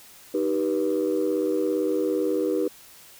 sine chord, Eb augmented, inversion none, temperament just, 311.1 / 388.9 / 486.1 Hz, Eb4 / G4 / B4, 0 / -14 / -28 cents, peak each -25 dBFS, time 0.34-2.68 s, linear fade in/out 5 ms, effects tanh soft clip ceiling -15 dBFS + white hiss -49 dBFS RMS until 3.19 s

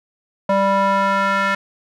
square tone with band-pass filter sweep, 196.3 Hz, G3, 3 cents sharp, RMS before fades -17 dBFS, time 0.49-1.55 s, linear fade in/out 5 ms, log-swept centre 770 to 1600 Hz, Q 2.2, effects none

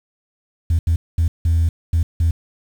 sine tone bursts at uneven times, 82.7 Hz, E2, 6 cents sharp, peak -11 dBFS, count 6, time 0.7-0.79 / 0.87-0.96 / 1.18-1.28 / 1.45-1.69 / 1.93-2.03 / 2.2-2.31 s, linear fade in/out 5 ms, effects tanh soft clip ceiling -11 dBFS + 7-bit

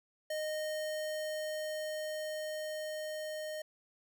square tone with level ramp, 617 Hz, D#5, 15 cents flat, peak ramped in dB -35 to -39 dBFS, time 0.3-3.62 s, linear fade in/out 5 ms, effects none

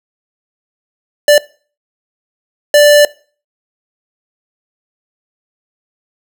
square tone bursts at uneven times, 587.3 Hz, D5, in tune, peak -4 dBFS, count 2, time 1.28-1.38 / 2.74-3.05 s, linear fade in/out 2 ms, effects noise-tail reverb RT60 0.4 s tail -21 dB re dry

